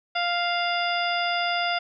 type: harmonic tone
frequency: 698.5 Hz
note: F5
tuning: in tune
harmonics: 1 / 2 / 3 / 4 / 5 / 7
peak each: -26 / -29 / -31 / -32 / -33 / -34 dBFS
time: 0.15-1.79 s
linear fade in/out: 10 ms
effects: none